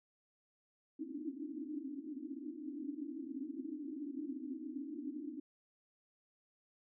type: band-pass noise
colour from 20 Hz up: pink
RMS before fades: -44 dBFS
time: 0.99-5.4 s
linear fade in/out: 5 ms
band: 260 to 320 Hz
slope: 96 dB/octave
effects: none